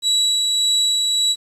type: tone with tremolo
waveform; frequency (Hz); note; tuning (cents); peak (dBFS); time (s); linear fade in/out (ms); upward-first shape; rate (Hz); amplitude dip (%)
35% pulse; 3910; B7; -18; -12; 0.02-1.36; 50; sine; 1.7; 25
effects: resampled to 32000 Hz + 8-bit